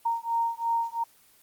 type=beating tone pair; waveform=sine; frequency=924 / 926.9 Hz; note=A#5 / A#5; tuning=-16 / -10 cents; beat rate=2.9 Hz; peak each=-28 dBFS; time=0.05-1.04 s; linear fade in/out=10 ms; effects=white hiss -59 dBFS RMS until 1.42 s + Opus 24 kbps